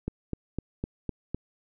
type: click train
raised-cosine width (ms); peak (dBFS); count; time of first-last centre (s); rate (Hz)
3; -17; 6; 0.08-1.346; 3.95
effects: none